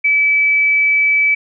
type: tone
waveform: sine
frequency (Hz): 2300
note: D7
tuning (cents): -37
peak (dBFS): -10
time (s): 0.04-1.35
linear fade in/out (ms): 10
effects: none